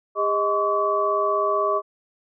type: tone cluster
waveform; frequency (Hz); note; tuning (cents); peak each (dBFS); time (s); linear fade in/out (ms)
sine; 405.4 / 628 / 1042 / 1138; G#4 / D#5 / C6 / C#6; -42 / +16 / -7 / +45; -25 / -24 / -31 / -22; 0.15-1.82; 50
effects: none